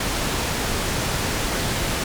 pink low-pass noise, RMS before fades -24 dBFS, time 0-2.04 s, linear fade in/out 5 ms, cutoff 10000 Hz, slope 12 dB/octave, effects none

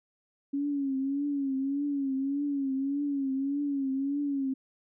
sine tone with vibrato, 277.2 Hz, C#4, in tune, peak -27 dBFS, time 0.53-4.54 s, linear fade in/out 10 ms, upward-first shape triangle, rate 1.7 Hz, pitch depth 84 cents each way, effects none

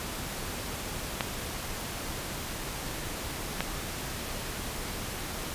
clicks, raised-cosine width 0.3 ms, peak -11 dBFS, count 2, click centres 1.208 / 3.606 s, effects pink hiss -36 dBFS RMS until 5.54 s + resampled to 32000 Hz

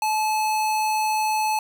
square tone, 863 Hz, A5, 34 cents flat, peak -21 dBFS, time 0.02-1.59 s, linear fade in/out 2 ms, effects none

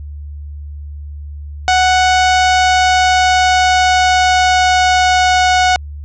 sawtooth tone with pitch glide, 740 to 735.3 Hz, F#5 to F#5, 0 to -11 cents, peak -5 dBFS, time 1.68-5.76 s, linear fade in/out 0 ms, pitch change -11 cents, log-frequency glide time 2.22-5.43 s, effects added 73 Hz sine -25 dBFS peak until 6.04 s + resampled to 16000 Hz

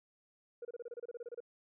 sine tone bursts, 476.6 Hz, A#4, 38 cents sharp, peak -39 dBFS, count 14, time 0.62-1.404 s, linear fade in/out 5 ms, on 30 ms, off 28 ms, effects tanh soft clip ceiling -39 dBFS

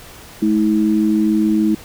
sine tone pair together, 214 / 320.7 Hz, A3 / E4, -48 / -48 cents, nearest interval perfect fifth, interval 700 cents, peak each -15 / -15 dBFS, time 0.42-1.75 s, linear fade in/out 5 ms, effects pink hiss -39 dBFS RMS until 1.84 s

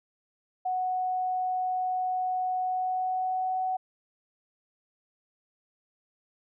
sine tone with pitch glide, 739 to 747.6 Hz, F#5 to F#5, -2 to +18 cents, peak -26 dBFS, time 0.65-3.77 s, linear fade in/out 10 ms, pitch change +20 cents, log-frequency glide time 2.61-3.65 s, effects none

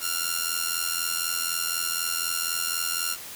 5% pulse ring-modulated tone, 1396.9 Hz, F6, in tune, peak -11 dBFS, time 0-3.17 s, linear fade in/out 50 ms, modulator 42 Hz, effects white hiss -40 dBFS RMS until 3.35 s

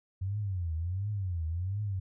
sine tone with vibrato, 91.5 Hz, F#2, 19 cents flat, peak -30 dBFS, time 0.21-2 s, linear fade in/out 10 ms, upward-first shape triangle, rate 1.4 Hz, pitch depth 270 cents each way, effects none

